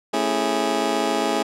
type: chord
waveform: 20% pulse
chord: A major seventh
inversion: none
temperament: just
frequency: 220 / 275 / 330 / 412.5 Hz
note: A3 / C#4 / E4 / G#4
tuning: 0 / -14 / +2 / -12 cents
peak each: -23 / -21 / -22 / -20 dBFS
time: 0.13-1.43 s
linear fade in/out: 10 ms
effects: low-pass 9000 Hz 12 dB/octave